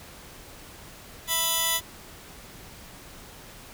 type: tone cluster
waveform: 10% pulse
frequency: 658 / 988 / 3119 / 3479 Hz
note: E5 / B5 / G7 / A7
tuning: -3 / 0 / -9 / -20 cents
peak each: -26 / -20 / -26 / -18 dBFS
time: 1.27-1.81 s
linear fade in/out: 50 ms
effects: pink hiss -46 dBFS RMS until 3.73 s